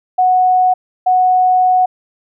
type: tone pair in turn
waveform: sine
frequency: 737 / 737 Hz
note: F#5 / F#5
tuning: -7 / -7 cents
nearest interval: unison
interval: 0 cents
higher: neither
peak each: -8 dBFS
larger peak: neither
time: 0.18-0.74 / 1.06-1.86 s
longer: second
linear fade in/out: 10 ms
effects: none